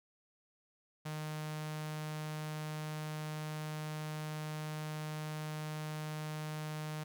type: tone with notch filter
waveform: sawtooth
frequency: 153.7 Hz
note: D#3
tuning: 21 cents flat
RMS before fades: -41 dBFS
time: 1.05-7.04 s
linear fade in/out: 10 ms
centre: 350 Hz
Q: 1.5
effects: none